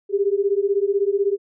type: beating tone pair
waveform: sine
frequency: 392 / 408 Hz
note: G4 / G#4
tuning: 0 / -31 cents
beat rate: 16 Hz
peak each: -20 dBFS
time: 0.09-1.38 s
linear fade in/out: 50 ms
effects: none

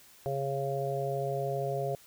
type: harmonic tone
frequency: 137.5 Hz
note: C#3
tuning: 14 cents flat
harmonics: 1 / 3 / 4 / 5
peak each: -35 / -35 / -35 / -35 dBFS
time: 0.26-1.95 s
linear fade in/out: 0 ms
effects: white hiss -57 dBFS RMS until 2.06 s

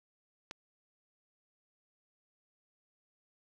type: click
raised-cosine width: 0.2 ms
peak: -24 dBFS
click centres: 0.511 s
effects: none

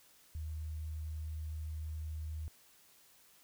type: tone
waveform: sine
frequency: 77.9 Hz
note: D#2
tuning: 3 cents sharp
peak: -38 dBFS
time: 0.35-2.48 s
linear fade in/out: 0 ms
effects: white hiss -64 dBFS RMS until 3.43 s

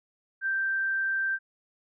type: tone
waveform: sine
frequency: 1568 Hz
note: G6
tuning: in tune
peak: -25 dBFS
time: 0.41-1.39 s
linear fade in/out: 50 ms
effects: none

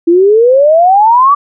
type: exponential sweep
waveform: sine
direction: up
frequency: 329.6 to 1174.7 Hz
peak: -3 dBFS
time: 0.07-1.35 s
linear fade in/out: 10 ms
effects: none

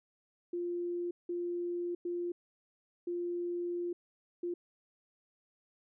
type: tone bursts at uneven times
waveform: sine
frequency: 349.2 Hz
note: F4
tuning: in tune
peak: -33 dBFS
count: 5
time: 0.53-1.11 / 1.29-1.95 / 2.05-2.32 / 3.07-3.93 / 4.43-4.54 s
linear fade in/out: 5 ms
effects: none

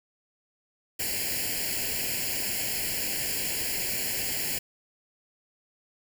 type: noise with comb filter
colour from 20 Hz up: white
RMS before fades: -30 dBFS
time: 0.99-4.59 s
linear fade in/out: 10 ms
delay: 0.41 ms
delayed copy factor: +0.95
effects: none

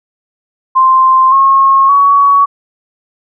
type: tone with pitch steps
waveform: sine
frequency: 1046.5 / 1084.7 / 1124.2 Hz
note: C6 / C#6 / C#6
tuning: 0 / -38 / +24 cents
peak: -4 dBFS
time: 0.75-2.46 s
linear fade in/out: 20 ms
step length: 570 ms
effects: none

